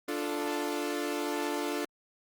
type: chord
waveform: sawtooth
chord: D minor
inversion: none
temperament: equal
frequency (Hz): 293.7 / 349.2 / 440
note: D4 / F4 / A4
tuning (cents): 0 / 0 / 0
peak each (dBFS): -30 / -32 / -32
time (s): 0.08-1.85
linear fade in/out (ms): 5
effects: Opus 24 kbps